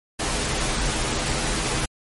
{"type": "noise with comb filter", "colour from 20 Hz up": "pink", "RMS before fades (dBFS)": -24, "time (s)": [0.19, 1.86], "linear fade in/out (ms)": 10, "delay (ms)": 11, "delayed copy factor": -0.7, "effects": ["MP3 48 kbps"]}